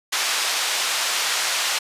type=band-pass noise; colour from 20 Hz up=white; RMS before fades=-23 dBFS; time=0.12-1.79 s; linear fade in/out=10 ms; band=740 to 5900 Hz; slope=12 dB/octave; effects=resampled to 32000 Hz